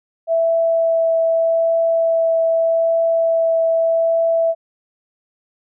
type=tone with vibrato; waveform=sine; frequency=659.3 Hz; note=E5; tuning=in tune; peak=-13 dBFS; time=0.27-4.55 s; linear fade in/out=50 ms; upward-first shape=triangle; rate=0.82 Hz; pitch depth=8 cents each way; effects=none